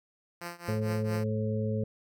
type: tone with tremolo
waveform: 5% pulse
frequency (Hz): 173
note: F3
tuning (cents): -16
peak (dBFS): -24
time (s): 0.41-1.24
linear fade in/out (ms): 5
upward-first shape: triangle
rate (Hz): 4.4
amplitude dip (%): 95
type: harmonic tone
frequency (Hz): 108.4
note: A2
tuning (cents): -25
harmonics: 1 / 2 / 4 / 5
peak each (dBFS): -30 / -33 / -36 / -37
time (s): 0.68-1.84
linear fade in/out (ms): 5
effects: none